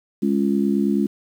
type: chord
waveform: sine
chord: Db major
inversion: second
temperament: just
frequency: 207.9 / 277.2 / 346.5 Hz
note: Ab3 / Db4 / F4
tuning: +2 / 0 / -14 cents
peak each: -19 / -22 / -24 dBFS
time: 0.22-1.07 s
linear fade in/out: 10 ms
effects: 8-bit